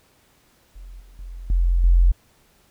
sine tone with level steps, 43.6 Hz, F1, 2 cents flat, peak -36 / -44 / -32 / -15 / -11 dBFS, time 0.75-2.12 s, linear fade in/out 10 ms, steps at 1 / 1.19 / 1.5 / 1.84 s, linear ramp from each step 2 ms, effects pink hiss -59 dBFS RMS until 2.7 s

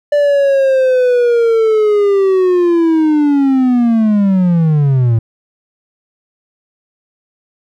triangle linear sweep, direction down, 587.3 to 110 Hz, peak -6 dBFS, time 0.12-5.19 s, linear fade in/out 5 ms, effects none

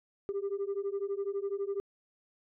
sine beating tone pair, 392 / 404 Hz, G4 / G#4, 0 / -48 cents, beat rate 12 Hz, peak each -33 / -33 dBFS, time 0.29-1.8 s, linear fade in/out 0 ms, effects tanh soft clip ceiling -28 dBFS

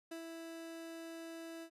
30% pulse tone with ADSR envelope, 329.6 Hz, E4, in tune, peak -40 dBFS, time 0.11-1.7 s, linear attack 8 ms, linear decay 94 ms, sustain -3 dB, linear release 74 ms, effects resampled to 32000 Hz

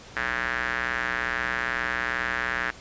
square tone with band-pass filter, 61.2 Hz, B1, 15 cents flat, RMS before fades -28 dBFS, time 0.16-2.71 s, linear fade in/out 5 ms, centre 1700 Hz, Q 4.2, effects pink hiss -46 dBFS RMS until 2.8 s + resampled to 16000 Hz

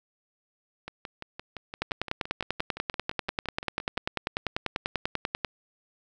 two click trains, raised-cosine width 0.3 ms, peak -11 / -21 dBFS, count 38 / 19, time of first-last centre 1.82-5.447 / 0.88-3.973 s, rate 10.2 / 5.82 Hz, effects none

